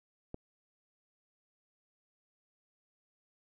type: click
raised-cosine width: 2 ms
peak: -27 dBFS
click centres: 0.344 s
effects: none